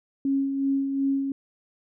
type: tone with tremolo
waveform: sine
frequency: 273.8 Hz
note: C#4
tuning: 21 cents flat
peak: -20 dBFS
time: 0.25-1.32 s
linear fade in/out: 2 ms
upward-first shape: sine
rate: 2.7 Hz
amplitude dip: 45%
effects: none